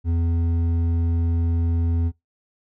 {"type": "tone with hard clipping", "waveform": "sine", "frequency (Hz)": 84, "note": "E2", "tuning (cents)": 33, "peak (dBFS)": -20, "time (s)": [0.04, 2.12], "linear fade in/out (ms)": 50, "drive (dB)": 7, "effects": ["noise-tail reverb RT60 0.2 s tail -24 dB re dry"]}